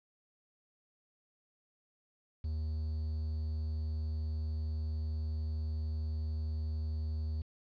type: tone with quantisation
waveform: triangle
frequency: 77.78 Hz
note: D#2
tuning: in tune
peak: -31 dBFS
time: 2.44-7.42 s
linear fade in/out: 5 ms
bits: 10
effects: resampled to 11025 Hz